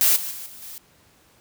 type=noise with level steps; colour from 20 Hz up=blue; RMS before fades=-17 / -30 / -35 / -42 / -38 dBFS; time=0.01-0.78 s; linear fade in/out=0 ms; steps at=0.16 / 0.31 / 0.46 / 0.62 s; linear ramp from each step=5 ms; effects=pink hiss -57 dBFS RMS until 1.4 s + high-pass 60 Hz 12 dB/octave